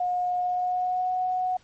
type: tone with pitch glide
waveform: sine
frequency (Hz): 720 to 736.4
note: F#5 to F#5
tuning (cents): -47 to -8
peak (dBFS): -23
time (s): 0-1.57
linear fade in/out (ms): 5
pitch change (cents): +39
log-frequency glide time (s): 0.4-1.13
effects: pink hiss -59 dBFS RMS until 1.63 s + MP3 32 kbps